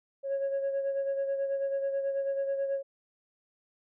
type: beating tone pair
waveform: sine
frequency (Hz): 549 / 558.2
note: C#5 / C#5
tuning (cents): -17 / +12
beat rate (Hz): 9.2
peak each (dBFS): -27 / -36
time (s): 0.23-2.83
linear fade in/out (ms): 50
effects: tanh soft clip ceiling -25 dBFS